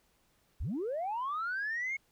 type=linear sweep; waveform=sine; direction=up; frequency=35.1 to 2199 Hz; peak=-31 dBFS; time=0.6-1.97 s; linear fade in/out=10 ms; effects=tanh soft clip ceiling -29 dBFS + pink hiss -71 dBFS RMS until 2.11 s